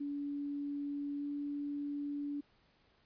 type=tone with pitch glide; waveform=sine; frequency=286.2 to 288 Hz; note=D4 to D4; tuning=-45 to -34 cents; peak=-36 dBFS; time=0-2.41 s; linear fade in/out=10 ms; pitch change=+11 cents; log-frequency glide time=1.18-1.24 s; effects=pink hiss -70 dBFS RMS until 3.05 s + resampled to 11025 Hz